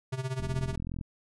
square tone with tremolo, 130.81 Hz, C3, in tune, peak -29 dBFS, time 0.12-0.76 s, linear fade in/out 10 ms, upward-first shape sine, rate 16 Hz, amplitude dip 80%
click train, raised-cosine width 5 ms, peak -24 dBFS, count 27, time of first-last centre 0.4-1.012 s, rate 42.5 Hz
effects resampled to 24000 Hz

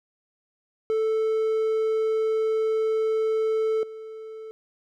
triangle tone with level steps, 440 Hz, A4, in tune, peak -19 / -34 dBFS, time 0.9-4.51 s, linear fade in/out 0 ms, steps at 3.83 s, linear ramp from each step 2 ms, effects none

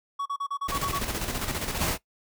triangle tone bursts, 1123 Hz, C#6, 22 cents sharp, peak -25 dBFS, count 8, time 0.19-0.994 s, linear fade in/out 10 ms, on 69 ms, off 36 ms
pink noise with tremolo, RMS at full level -29 dBFS, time 0.68-1.9 s, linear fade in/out 10 ms, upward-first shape square, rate 15 Hz, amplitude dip 50%
pink noise, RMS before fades -28 dBFS, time 1.77-1.98 s, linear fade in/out 50 ms
effects noise-tail reverb RT60 0.1 s tail -18 dB re dry

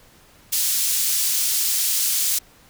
pink high-pass noise, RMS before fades -21 dBFS, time 0.52-2.39 s, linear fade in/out 10 ms, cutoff 5600 Hz, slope 12 dB/octave, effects pink hiss -52 dBFS RMS until 2.69 s

